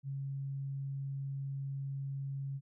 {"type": "tone", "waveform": "sine", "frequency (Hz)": 137.4, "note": "C#3", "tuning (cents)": -15, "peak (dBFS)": -36, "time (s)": [0.03, 2.61], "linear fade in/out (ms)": 50, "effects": []}